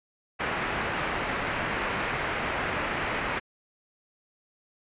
white low-pass noise, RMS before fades -30 dBFS, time 0.39-3.4 s, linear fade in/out 20 ms, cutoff 2300 Hz, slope 24 dB/octave, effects resampled to 8000 Hz

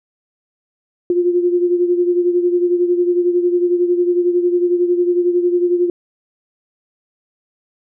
sine beating tone pair, 351.5 / 362.5 Hz, F4 / F#4, +11 / -35 cents, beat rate 11 Hz, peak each -13 / -20 dBFS, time 1.1-5.9 s, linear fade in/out 2 ms, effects none

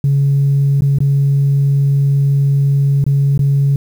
sine tone with dropouts, 139.7 Hz, C#3, 14 cents sharp, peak -8 dBFS, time 0.04-3.76 s, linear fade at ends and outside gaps 2 ms, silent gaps 0.808-0.82 / 0.986-1.004 / 3.041-3.064 / 3.377-3.392 s, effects tanh soft clip ceiling -6 dBFS + 7-bit

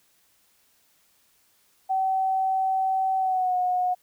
sine tone with pitch glide, 763 to 727.3 Hz, G5 to F#5, -47 to -30 cents, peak -21 dBFS, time 1.89-3.95 s, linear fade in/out 20 ms, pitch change -83 cents, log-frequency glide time 3.18-3.56 s, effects white hiss -64 dBFS RMS until 4.02 s

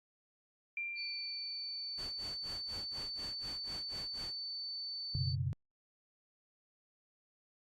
sine tone with exponential decay, 2373 Hz, D7, 17 cents sharp, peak -35 dBFS, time 0.77-2.2 s, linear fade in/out 2 ms, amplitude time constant 310 ms
sine tone, 4522 Hz, C#8, 34 cents sharp, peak -39 dBFS, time 0.95-5.36 s, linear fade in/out 50 ms
pink noise with tremolo, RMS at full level -48 dBFS, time 1.97-4.36 s, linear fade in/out 20 ms, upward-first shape sine, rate 4.1 Hz, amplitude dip 100%
sine chord, F# suspended fourth, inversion none, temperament just, 92.5 / 123.33 / 138.75 Hz, F#2 / B2 / C#3, 0 / -2 / +2 cents, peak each -37 dBFS, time 5.15-5.53 s, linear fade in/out 0 ms
effects low-pass 9000 Hz 12 dB/octave + Opus 48 kbps

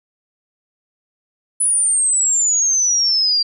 sine exponential sweep, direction down, 10040 to 4699 Hz, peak -13 dBFS, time 1.6-3.43 s, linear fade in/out 10 ms, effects none

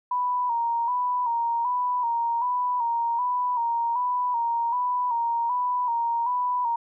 sine tone with vibrato, 961 Hz, B5, 48 cents flat, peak -22 dBFS, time 0.11-6.76 s, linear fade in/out 5 ms, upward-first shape square, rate 1.3 Hz, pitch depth 51 cents each way, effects none

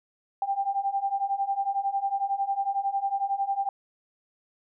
sine beating tone pair, 784 / 795 Hz, G5 / G5, 0 / +24 cents, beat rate 11 Hz, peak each -29 / -27 dBFS, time 0.42-3.69 s, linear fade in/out 2 ms, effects none

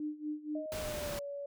sine tone with tremolo, 301.8 Hz, D4, 47 cents sharp, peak -33 dBFS, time 0-0.66 s, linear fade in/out 2 ms, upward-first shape sine, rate 4.2 Hz, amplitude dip 85%
sine tone with pitch glide, 622.3 to 567.4 Hz, D#5 to C#5, 0 to +40 cents, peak -38 dBFS, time 0.55-1.46 s, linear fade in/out 5 ms, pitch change -160 cents, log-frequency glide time 0.76-1.23 s
pink noise, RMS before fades -41 dBFS, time 0.72-1.19 s, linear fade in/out 0 ms
effects none

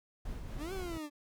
brown noise with tremolo, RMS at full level -40 dBFS, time 0.25-0.98 s, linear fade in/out 5 ms, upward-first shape triangle, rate 4.2 Hz, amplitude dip 40%
40% pulse exponential two-way sweep, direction up then down, 267.5 to 392 to 287.5 Hz, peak -38 dBFS, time 0.57-1.1 s, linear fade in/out 50 ms, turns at 0.73 s
effects none

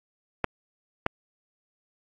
clicks, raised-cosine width 0.5 ms, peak -8 dBFS, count 2, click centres 0.443 / 1.064 s, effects AAC 48 kbps

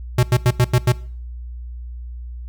square tone bursts, 123.47 Hz, B2, in tune, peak -12 dBFS, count 6, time 0.18-0.921 s, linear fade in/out 5 ms, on 51 ms, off 87 ms, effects noise-tail reverb RT60 0.5 s tail -20 dB re dry + added 60 Hz sine -29 dBFS peak until 2.48 s

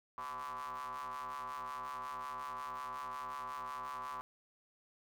45% pulse ring-modulated tone, 69.5 Hz, C#2, 5 cents sharp, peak -38 dBFS, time 0.18-4.21 s, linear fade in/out 0 ms, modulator 1080 Hz, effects none

